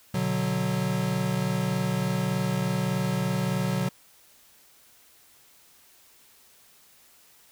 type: chord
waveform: square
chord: B minor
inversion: none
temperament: equal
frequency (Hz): 123.47 / 146.83 / 185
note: B2 / D3 / F#3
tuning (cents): 0 / 0 / 0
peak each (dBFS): -31 / -31 / -28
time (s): 0.14-3.89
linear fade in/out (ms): 5
effects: white hiss -57 dBFS RMS until 7.51 s